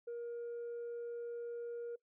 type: tone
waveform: sine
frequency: 472.7 Hz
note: A#4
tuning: 24 cents sharp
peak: -38 dBFS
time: 0.07-1.96 s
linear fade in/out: 10 ms
effects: noise-tail reverb RT60 0.1 s tail -22 dB re dry + tanh soft clip ceiling -39 dBFS